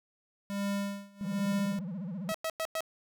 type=tone with tremolo; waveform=square; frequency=200 Hz; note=G3; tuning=35 cents sharp; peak=-30 dBFS; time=0.5-1.79 s; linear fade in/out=0 ms; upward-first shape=sine; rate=1.2 Hz; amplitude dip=95%
type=tone with vibrato; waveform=triangle; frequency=184.3 Hz; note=F#3; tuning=7 cents flat; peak=-33 dBFS; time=1.21-2.32 s; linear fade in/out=0 ms; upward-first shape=sine; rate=15 Hz; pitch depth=230 cents each way
type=tone bursts; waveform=sawtooth; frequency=645 Hz; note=E5; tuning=38 cents flat; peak=-27 dBFS; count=4; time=2.29-2.806 s; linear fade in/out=0 ms; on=54 ms; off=100 ms
effects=none